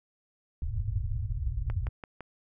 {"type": "low-pass noise", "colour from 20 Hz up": "white", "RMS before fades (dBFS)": -31, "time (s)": [0.62, 1.89], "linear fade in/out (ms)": 2, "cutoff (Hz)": 120, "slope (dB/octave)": 96}
{"type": "click train", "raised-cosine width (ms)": 0.5, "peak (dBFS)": -25, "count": 4, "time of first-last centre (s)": [1.7, 2.207], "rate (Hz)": 5.92}
{"effects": []}